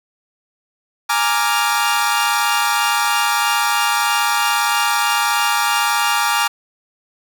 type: chord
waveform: sawtooth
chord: Bb dominant seventh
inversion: third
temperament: equal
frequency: 830.6 / 932.3 / 1174.7 / 1396.9 Hz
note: Ab5 / Bb5 / D6 / F6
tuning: 0 / 0 / 0 / 0 cents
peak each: -17 dBFS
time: 1.09-6.48 s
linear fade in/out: 10 ms
effects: none